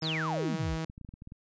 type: exponential sweep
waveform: sine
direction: down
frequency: 5550 to 45.32 Hz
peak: -31 dBFS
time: 0.01-0.78 s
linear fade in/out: 50 ms
type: tone with pitch glide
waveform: sawtooth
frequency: 158.9 to 160.84 Hz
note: D#3 to E3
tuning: +37 to -42 cents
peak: -28 dBFS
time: 0.02-0.85 s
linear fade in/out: 5 ms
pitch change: +21 cents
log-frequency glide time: 0.46-0.65 s
type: clicks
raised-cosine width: 5 ms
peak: -33 dBFS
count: 9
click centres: 0.899 / 0.979 / 1.013 / 1.048 / 1.09 / 1.139 / 1.221 / 1.274 / 1.321 s
effects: resampled to 16000 Hz